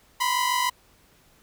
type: tone pair together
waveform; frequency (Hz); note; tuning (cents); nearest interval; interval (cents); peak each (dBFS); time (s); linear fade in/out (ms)
sawtooth; 975 / 1021.9; B5 / C6; -23 / -41; minor second; 82; -21; 0.2-0.7; 10
effects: pink hiss -59 dBFS RMS until 1.42 s